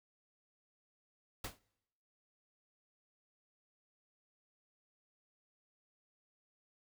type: noise with exponential decay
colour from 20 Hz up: pink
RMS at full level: -37 dBFS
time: 1.44-1.59 s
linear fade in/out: 5 ms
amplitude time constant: 32 ms
effects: noise-tail reverb RT60 0.9 s tail -25 dB re dry